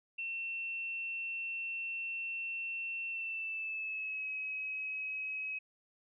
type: tone with pitch glide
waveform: sine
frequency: 2700 to 2551 Hz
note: E7 to D#7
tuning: +41 to +43 cents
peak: -36 dBFS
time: 0.18-5.59 s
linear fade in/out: 10 ms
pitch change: -98 cents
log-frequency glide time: 3.1-4.29 s
effects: none